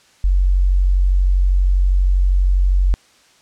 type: tone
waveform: sine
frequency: 46.25 Hz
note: F#1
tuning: in tune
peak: -11 dBFS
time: 0.24-2.94 s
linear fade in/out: 0 ms
effects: white hiss -52 dBFS RMS until 3.41 s + low-pass 7000 Hz 12 dB/octave